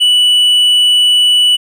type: tone with tanh clipping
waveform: triangle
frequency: 2960 Hz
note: F#7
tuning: in tune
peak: -7 dBFS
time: 0-1.57 s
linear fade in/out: 20 ms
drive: 8 dB
effects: none